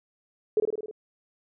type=tone with echo; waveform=sine; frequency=429.3 Hz; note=A4; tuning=43 cents flat; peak=-18 dBFS; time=0.57-0.6 s; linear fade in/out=2 ms; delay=52 ms; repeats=6; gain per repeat=-3 dB; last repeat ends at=0.912 s; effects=none